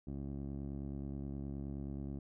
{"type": "tone with low-pass filter", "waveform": "15% pulse", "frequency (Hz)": 69.5, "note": "C#2", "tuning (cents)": 5, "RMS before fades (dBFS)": -42, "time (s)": [0.07, 2.19], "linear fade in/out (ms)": 5, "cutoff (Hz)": 370, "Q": 1.3, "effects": []}